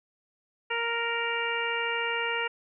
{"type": "harmonic tone", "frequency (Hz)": 466.2, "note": "A#4", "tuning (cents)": 0, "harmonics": [1, 2, 3, 4, 5, 6], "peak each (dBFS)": [-34, -34, -34, -34, -34, -34], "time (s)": [0.7, 2.48], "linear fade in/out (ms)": 10, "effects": []}